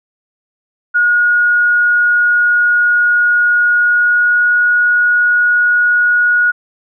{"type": "tone with pitch glide", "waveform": "sine", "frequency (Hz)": [1443, 1451.4], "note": ["F#6", "F#6"], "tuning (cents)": [-44, -34], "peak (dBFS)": -8, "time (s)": [0.94, 6.52], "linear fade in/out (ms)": 20, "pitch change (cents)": 10, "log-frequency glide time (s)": [3.75, 4.57], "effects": []}